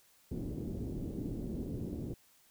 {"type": "low-pass noise", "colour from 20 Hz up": "white", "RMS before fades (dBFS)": -39, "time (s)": [0.31, 2.14], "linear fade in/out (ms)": 5, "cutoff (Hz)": 330, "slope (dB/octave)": 24, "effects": ["white hiss -66 dBFS RMS until 2.5 s"]}